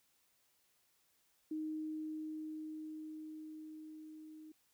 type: tone with level ramp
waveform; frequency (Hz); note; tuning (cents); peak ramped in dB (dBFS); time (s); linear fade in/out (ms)
sine; 311.1; D#4; 0; -37 to -51; 1.51-4.52; 5
effects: white hiss -75 dBFS RMS until 4.73 s